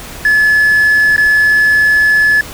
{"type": "tone with dropouts", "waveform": "triangle", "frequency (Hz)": 1717, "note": "A6", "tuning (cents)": -43, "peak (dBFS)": -4, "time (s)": [0.25, 2.41], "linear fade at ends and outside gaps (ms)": 2, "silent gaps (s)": [1.163, 1.179], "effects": ["tanh soft clip ceiling -1 dBFS", "pink hiss -29 dBFS RMS until 2.53 s"]}